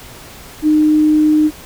sine tone, 305.9 Hz, D#4, 29 cents flat, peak -8 dBFS, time 0.62-1.51 s, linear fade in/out 50 ms, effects pink hiss -36 dBFS RMS until 1.65 s

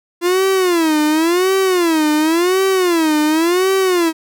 45% pulse tone with vibrato, 341.1 Hz, F4, 41 cents flat, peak -12 dBFS, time 0.21-4.13 s, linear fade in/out 50 ms, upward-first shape sine, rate 0.92 Hz, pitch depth 210 cents each way, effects none

